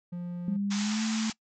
triangle tone, 175.6 Hz, F3, 10 cents sharp, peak -31 dBFS, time 0.12-0.57 s, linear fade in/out 10 ms
sine tone with pitch glide, 200.8 to 220.2 Hz, G3 to A3, +42 to +2 cents, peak -27 dBFS, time 0.48-1.3 s, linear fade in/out 2 ms, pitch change +160 cents, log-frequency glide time 0.73-1.02 s
white band-pass noise, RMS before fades -37 dBFS, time 0.7-1.33 s, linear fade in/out 20 ms, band 700 to 7400 Hz, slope 96 dB/octave
effects noise-tail reverb RT60 0.1 s tail -22 dB re dry

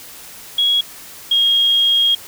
sine tone pair in turn, 3322 / 3261 Hz, G#7 / G#7, 0 / -32 cents, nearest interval unison, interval 32 cents, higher first, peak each -12 / -11 dBFS, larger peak second, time 0.58-0.81 / 1.31-2.15 s, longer second, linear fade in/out 5 ms, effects white hiss -37 dBFS RMS until 2.27 s

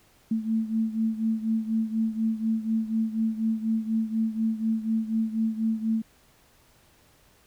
sine beating tone pair, 221.3 / 225.4 Hz, A3 / A3, +10 / +42 cents, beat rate 4.1 Hz, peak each -25 / -29 dBFS, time 0.31-6.02 s, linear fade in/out 5 ms, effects pink hiss -60 dBFS RMS until 7.46 s

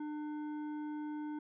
sine tone with hard clipping, 300 Hz, D4, 37 cents sharp, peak -40 dBFS, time 0-1.39 s, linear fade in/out 5 ms, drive 9 dB, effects resampled to 8000 Hz

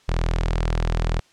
sawtooth tone with notch filter, 40.9 Hz, E1, 13 cents flat, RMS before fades -22 dBFS, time 0.08-1.2 s, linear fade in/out 10 ms, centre 260 Hz, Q 1.9, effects white hiss -57 dBFS RMS until 1.32 s + low-pass 6000 Hz 12 dB/octave

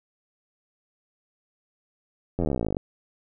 slowing click train, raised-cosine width 2 ms, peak -13 dBFS, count 25, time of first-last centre 2.39-2.769 s, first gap 11 ms, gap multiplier 1.03, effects none

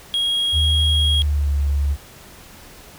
triangle tone, 3284 Hz, G#7, 20 cents flat, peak -16 dBFS, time 0.14-1.22 s, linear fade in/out 0 ms
sine tone with pitch glide, 77.78 to 70.91 Hz, D#2 to C#2, 0 to +40 cents, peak -16 dBFS, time 0.52-1.97 s, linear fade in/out 50 ms, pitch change -160 cents, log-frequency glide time 0.88-1.55 s
effects pink hiss -43 dBFS RMS until 2.98 s

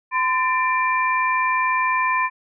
sine tone cluster, 1023 / 1783 / 2366 Hz, C6 / A6 / D7, -39 / +22 / +12 cents, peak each -19 / -25 / -24 dBFS, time 0.11-2.3 s, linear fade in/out 50 ms, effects none

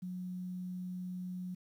sine tone with quantisation, 181.8 Hz, F#3, 30 cents flat, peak -38 dBFS, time 0.02-1.55 s, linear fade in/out 10 ms, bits 11, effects none

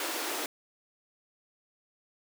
pink high-pass noise, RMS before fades -34 dBFS, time 0-0.46 s, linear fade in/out 2 ms, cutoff 270 Hz, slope 96 dB/octave, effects none

